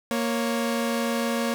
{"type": "tone pair together", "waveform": "sawtooth", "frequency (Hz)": [233.1, 553.1], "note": ["A#3", "C#5"], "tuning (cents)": [0, -4], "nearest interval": "octave + minor third", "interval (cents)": 1496, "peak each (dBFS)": [-21, -25], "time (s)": [0.11, 1.54], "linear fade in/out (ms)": 0, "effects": []}